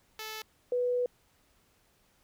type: tone pair in turn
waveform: 5% pulse / sine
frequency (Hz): 435.5 / 492.5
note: A4 / B4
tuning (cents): -18 / -5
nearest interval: major second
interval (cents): 213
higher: second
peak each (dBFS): -27 / -26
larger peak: second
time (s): 0.19-0.42 / 0.72-1.06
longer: second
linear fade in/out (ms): 2
effects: pink hiss -68 dBFS RMS until 2.23 s